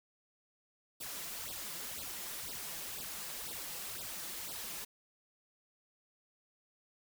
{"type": "noise with flanger", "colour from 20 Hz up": "white", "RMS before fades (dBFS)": -43, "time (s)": [1, 4.85], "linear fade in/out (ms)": 10, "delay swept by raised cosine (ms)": [0.22, 6.02], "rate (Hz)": 2, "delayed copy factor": 1, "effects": []}